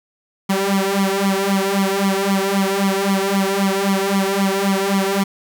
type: tone with flanger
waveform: sawtooth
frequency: 195.6 Hz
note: G3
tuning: 4 cents flat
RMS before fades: -18 dBFS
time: 0.49-5.24 s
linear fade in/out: 10 ms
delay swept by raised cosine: 0.91 to 3.01 ms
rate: 3.8 Hz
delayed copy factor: +0.95
effects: 8-bit